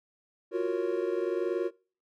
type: chord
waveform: triangle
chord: Gb major seventh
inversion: third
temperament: equal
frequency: 349.2 / 370 / 466.2 / 554.4 Hz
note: F4 / Gb4 / Bb4 / Db5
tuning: 0 / 0 / 0 / 0 cents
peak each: -30 / -29 / -31 / -35 dBFS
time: 0.51-1.71 s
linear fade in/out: 50 ms
effects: noise-tail reverb RT60 0.4 s tail -24 dB re dry